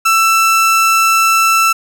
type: tone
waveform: 30% pulse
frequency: 1330 Hz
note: E6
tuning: 15 cents sharp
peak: -6 dBFS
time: 0.05-1.73 s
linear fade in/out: 10 ms
effects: none